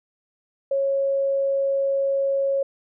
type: tone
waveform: sine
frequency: 549 Hz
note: C#5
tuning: 17 cents flat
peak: -19 dBFS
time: 0.71-2.63 s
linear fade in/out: 5 ms
effects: none